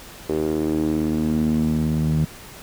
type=tone with band-pass filter sweep; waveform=sawtooth; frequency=77.78 Hz; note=D#2; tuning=in tune; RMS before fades=-21 dBFS; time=0.29-2.25 s; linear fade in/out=5 ms; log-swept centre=390 to 170 Hz; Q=4.2; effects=pink hiss -41 dBFS RMS until 2.62 s